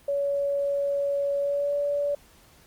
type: tone with pitch glide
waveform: sine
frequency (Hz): 564 to 574.9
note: C#5 to D5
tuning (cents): +30 to -37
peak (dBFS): -23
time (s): 0.08-2.15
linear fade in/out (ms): 5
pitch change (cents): +33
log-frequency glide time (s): 1.38-1.75
effects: pink hiss -56 dBFS RMS until 2.66 s + Opus 32 kbps